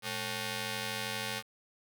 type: ring-modulated tone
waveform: 5% pulse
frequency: 329.6 Hz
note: E4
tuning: in tune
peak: -20 dBFS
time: 0.02-1.43 s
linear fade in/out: 50 ms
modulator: 1200 Hz
effects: 8-bit